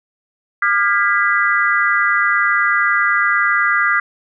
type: tone cluster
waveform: sine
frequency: 1202 / 1403 / 1633 / 1981 Hz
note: D6 / F6 / G#6 / B6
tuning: +40 / +8 / -30 / +5 cents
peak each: -18 dBFS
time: 0.62-4 s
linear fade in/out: 5 ms
effects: none